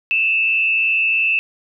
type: tone with frequency modulation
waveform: sine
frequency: 2643 Hz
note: E7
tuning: 4 cents sharp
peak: -14 dBFS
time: 0.11-1.39 s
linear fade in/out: 0 ms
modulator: 117 Hz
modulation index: 0.62
effects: none